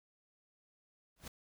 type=noise with exponential growth; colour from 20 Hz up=pink; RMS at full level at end=-41 dBFS; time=1.16-1.28 s; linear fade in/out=5 ms; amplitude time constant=26 ms; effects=none